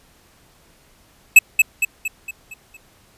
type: tone with echo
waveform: square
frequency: 2600 Hz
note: E7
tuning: 24 cents flat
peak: -3 dBFS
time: 1.36-1.39 s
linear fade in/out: 5 ms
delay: 230 ms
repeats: 6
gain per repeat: -6 dB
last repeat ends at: 2.77 s
effects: pink hiss -54 dBFS RMS until 3.17 s + resampled to 32000 Hz